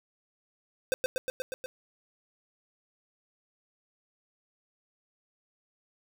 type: tone with echo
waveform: square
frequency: 516 Hz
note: C5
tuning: 24 cents flat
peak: -24 dBFS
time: 0.92-0.94 s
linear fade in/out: 0 ms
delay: 120 ms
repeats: 6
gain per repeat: -2 dB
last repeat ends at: 1.66 s
effects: none